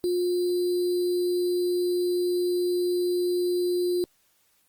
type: tone with sample-and-hold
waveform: sine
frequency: 355.5 Hz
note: F4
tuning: 31 cents sharp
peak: -22 dBFS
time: 0.04-4.04 s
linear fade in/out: 0 ms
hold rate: 4410 Hz
effects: white hiss -66 dBFS RMS until 4.68 s + Opus 32 kbps